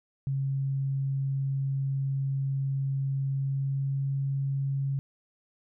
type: tone with pitch glide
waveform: sine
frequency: 136.4 to 137.35 Hz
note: C#3 to C#3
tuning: -28 to -16 cents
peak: -26 dBFS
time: 0.27-4.99 s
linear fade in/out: 0 ms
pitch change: +12 cents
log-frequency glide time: 3.31-4.1 s
effects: none